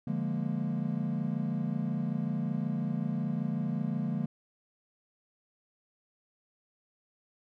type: chord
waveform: triangle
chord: Bb dominant seventh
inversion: first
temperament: equal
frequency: 146.83 / 174.61 / 207.7 / 233.1 Hz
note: D3 / F3 / Ab3 / Bb3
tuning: 0 / 0 / 0 / 0 cents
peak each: -33 dBFS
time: 0.07-4.26 s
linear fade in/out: 5 ms
effects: none